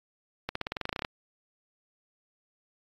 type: accelerating click train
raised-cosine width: 0.3 ms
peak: -15 dBFS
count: 14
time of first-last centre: 0.49-1.048 s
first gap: 64 ms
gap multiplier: 0.93
effects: AAC 32 kbps